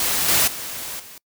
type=noise with level steps; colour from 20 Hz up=white; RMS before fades=-21 / -17 / -31 / -41 dBFS; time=0-1.18 s; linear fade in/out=2 ms; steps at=0.28 / 0.47 / 0.99 s; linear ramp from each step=10 ms; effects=noise-tail reverb RT60 0.1 s tail -26 dB re dry